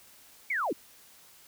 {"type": "linear sweep", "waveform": "sine", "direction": "down", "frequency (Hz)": [2301, 223.4], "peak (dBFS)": -27, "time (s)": [0.5, 0.73], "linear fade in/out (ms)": 5, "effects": ["white hiss -56 dBFS RMS until 1.47 s"]}